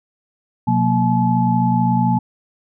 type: tone cluster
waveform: sine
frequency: 126.4 / 182.3 / 233.7 / 859 Hz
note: B2 / F#3 / A#3 / A5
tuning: +41 / -25 / +5 / -42 cents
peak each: -19 dBFS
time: 0.67-2.19 s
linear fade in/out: 10 ms
effects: none